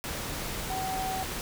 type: tone in noise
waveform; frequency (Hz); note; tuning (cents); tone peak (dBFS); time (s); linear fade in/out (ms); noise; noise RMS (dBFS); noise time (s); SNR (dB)
sine; 758; F#5; +42; -31; 0.7-1.23; 0; pink; -35; 0.04-1.41; +1
effects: none